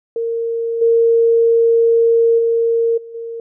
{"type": "tone with level steps", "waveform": "sine", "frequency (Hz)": 460.9, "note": "A#4", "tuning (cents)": -20, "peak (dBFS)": [-17, -9, -12, -31, -24], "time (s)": [0.16, 3.4], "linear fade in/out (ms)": 2, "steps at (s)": [0.81, 2.38, 2.97, 3.14], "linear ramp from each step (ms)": 10, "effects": []}